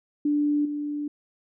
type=tone with level steps; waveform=sine; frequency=293.7 Hz; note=D4; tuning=in tune; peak=-20 / -27 dBFS; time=0.25-1.08 s; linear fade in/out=5 ms; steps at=0.65 s; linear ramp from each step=5 ms; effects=none